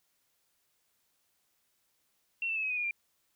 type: tone with pitch steps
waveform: sine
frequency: 2719 / 2660 / 2602 / 2546 / 2490 / 2436 / 2383 Hz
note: F7 / E7 / E7 / D#7 / D#7 / D#7 / D7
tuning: -47 / +15 / -23 / +39 / +1 / -37 / +25 cents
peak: -30 dBFS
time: 2.42-2.91 s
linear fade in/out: 2 ms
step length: 70 ms
effects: white hiss -75 dBFS RMS until 3.35 s